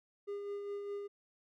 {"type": "tone with tremolo", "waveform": "triangle", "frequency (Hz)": 405.3, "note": "G#4", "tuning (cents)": -42, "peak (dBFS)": -35, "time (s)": [0.27, 1.08], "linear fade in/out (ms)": 20, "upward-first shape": "sine", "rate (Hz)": 4.9, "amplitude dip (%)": 35, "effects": []}